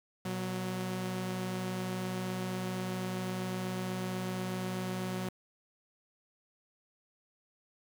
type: tone pair together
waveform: sawtooth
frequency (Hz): 120.65 / 185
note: B2 / F#3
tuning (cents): -40 / 0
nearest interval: perfect fifth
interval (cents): 740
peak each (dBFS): -36 / -31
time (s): 0.25-5.29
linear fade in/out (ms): 5
effects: 9-bit